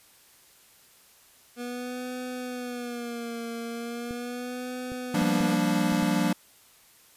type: tone with vibrato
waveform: 25% pulse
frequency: 241.6 Hz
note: B3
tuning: 38 cents flat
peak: -29 dBFS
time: 1.56-5.58 s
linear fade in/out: 50 ms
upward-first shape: sine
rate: 0.38 Hz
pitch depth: 69 cents each way
type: clicks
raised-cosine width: 3 ms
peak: -26 dBFS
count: 6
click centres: 4.109 / 4.919 / 5.218 / 5.408 / 5.922 / 6.025 s
type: chord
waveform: square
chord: G minor seventh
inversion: third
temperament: equal with one note detuned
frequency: 173.71 / 196 / 233.1 / 293.7 Hz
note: F3 / G3 / Bb3 / D4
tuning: -9 / 0 / 0 / 0 cents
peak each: -29 dBFS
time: 5.14-6.33 s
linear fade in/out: 5 ms
effects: white hiss -57 dBFS RMS until 7.16 s + resampled to 32000 Hz